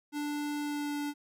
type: tone with pitch glide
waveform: square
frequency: 293.7 to 291 Hz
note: D4 to D4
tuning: 0 to -16 cents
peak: -33 dBFS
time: 0.12-1.14 s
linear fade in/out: 50 ms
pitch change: -16 cents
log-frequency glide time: 0.61-0.98 s
effects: none